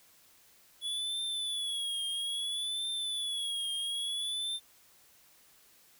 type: tone with vibrato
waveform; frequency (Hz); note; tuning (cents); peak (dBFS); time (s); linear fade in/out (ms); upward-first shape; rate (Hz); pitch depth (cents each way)
square; 3396; G#7; +38; -33; 0.81-4.6; 50; triangle; 0.6; 95
effects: white hiss -62 dBFS RMS until 5.99 s